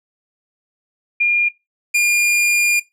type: tone pair in turn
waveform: sine / 45% pulse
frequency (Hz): 2413 / 2413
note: D7 / D7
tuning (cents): +46 / +46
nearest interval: unison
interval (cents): 0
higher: neither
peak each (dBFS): -12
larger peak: neither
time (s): 1.2-1.49 / 1.94-2.8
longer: second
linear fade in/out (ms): 10
effects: noise-tail reverb RT60 0.2 s tail -20 dB re dry + low-pass 12000 Hz 12 dB/octave